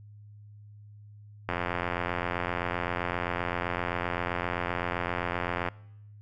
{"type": "click train", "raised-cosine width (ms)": 0.5, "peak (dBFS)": -14, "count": 369, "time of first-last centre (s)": [1.49, 5.686], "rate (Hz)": 87.7, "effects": ["noise-tail reverb RT60 0.8 s tail -22 dB re dry", "added 104 Hz sine -47 dBFS peak until 6.21 s"]}